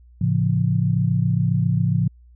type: chord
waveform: sine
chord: A augmented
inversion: none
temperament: just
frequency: 110 / 137.5 / 171.88 Hz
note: A2 / C#3 / E#3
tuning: 0 / -14 / -27 cents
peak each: -21 dBFS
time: 0.21-2.08 s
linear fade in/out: 5 ms
effects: added 60 Hz sine -46 dBFS peak until 2.35 s